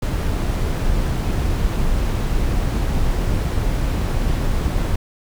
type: noise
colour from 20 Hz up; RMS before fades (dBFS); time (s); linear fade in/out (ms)
brown; -19; 0.02-4.96; 5
effects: none